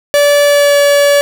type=tone with pitch glide; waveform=45% pulse; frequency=578 to 572 Hz; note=D5 to D5; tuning=-28 to -46 cents; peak=-6 dBFS; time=0.14-1.21 s; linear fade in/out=0 ms; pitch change=-18 cents; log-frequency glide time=0.45-0.78 s; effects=none